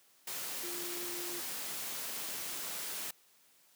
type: tone in noise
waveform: sine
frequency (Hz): 349.2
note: F4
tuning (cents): 0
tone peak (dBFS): -44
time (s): 0.63-1.4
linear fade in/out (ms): 5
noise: white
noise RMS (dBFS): -40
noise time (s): 0.27-3.11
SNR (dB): -7
effects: white hiss -66 dBFS RMS until 3.75 s + high-pass 150 Hz 12 dB/octave